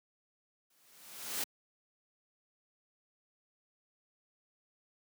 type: noise with exponential growth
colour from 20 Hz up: white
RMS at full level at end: -33 dBFS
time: 0.7-1.44 s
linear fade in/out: 5 ms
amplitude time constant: 160 ms
effects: high-pass 150 Hz 12 dB/octave